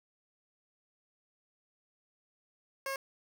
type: tone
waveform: 15% pulse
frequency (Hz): 542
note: C#5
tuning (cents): -39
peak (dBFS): -28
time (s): 2.86-2.96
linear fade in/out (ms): 2
effects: none